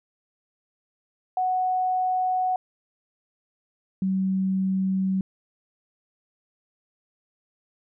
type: tone pair in turn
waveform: sine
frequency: 740 / 190.09 Hz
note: F#5 / F#3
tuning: 0 / +47 cents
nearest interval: 2 octaves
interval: 2353 cents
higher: first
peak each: -21 dBFS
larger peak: neither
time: 1.37-2.56 / 4.02-5.21 s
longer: neither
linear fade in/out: 2 ms
effects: none